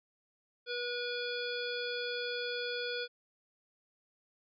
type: harmonic tone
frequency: 485.4 Hz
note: B4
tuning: 30 cents flat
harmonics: 1 / 3 / 5 / 7 / 9 / 10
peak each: -38 / -40 / -45 / -42 / -45 / -46 dBFS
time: 0.66-3.08 s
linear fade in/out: 50 ms
effects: none